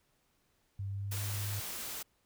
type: tone with pitch glide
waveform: sine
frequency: 98.4 to 101.69 Hz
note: G2 to G#2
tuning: +7 to -36 cents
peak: -35 dBFS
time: 0.79-1.6 s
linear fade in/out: 5 ms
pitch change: +57 cents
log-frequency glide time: 0.89-1.25 s
type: noise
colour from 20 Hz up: white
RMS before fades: -41 dBFS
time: 1.11-2.03 s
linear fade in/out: 10 ms
effects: pink hiss -74 dBFS RMS until 2.25 s